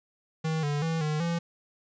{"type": "tone with pitch steps", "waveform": "square", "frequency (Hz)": [159.2, 145.8, 163, 152.5, 169.4], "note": ["D#3", "D3", "E3", "D#3", "E3"], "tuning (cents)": [40, -12, -19, -34, 48], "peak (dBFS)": -27, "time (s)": [0.44, 1.39], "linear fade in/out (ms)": 10, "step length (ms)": 190, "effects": ["resampled to 16000 Hz", "10-bit"]}